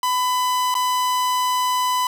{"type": "tone with dropouts", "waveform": "45% pulse", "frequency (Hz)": 1000, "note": "B5", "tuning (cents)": 21, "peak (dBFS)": -18, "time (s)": [0.03, 2.07], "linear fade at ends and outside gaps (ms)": 2, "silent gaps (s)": [0.742, 0.751], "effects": []}